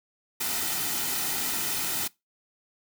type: noise with comb filter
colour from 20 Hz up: white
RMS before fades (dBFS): -29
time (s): 0.4-2.08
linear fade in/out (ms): 10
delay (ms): 1.8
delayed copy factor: -0.55
effects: noise-tail reverb RT60 0.2 s tail -22 dB re dry